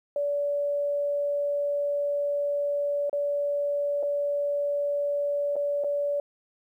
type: tone with dropouts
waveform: sine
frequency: 575 Hz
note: D5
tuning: 37 cents flat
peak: -24 dBFS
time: 0.16-6.2 s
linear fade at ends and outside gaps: 2 ms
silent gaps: 3.096-3.129 / 4.028-4.032 / 5.557-5.564 / 5.838-5.844 s
effects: 11-bit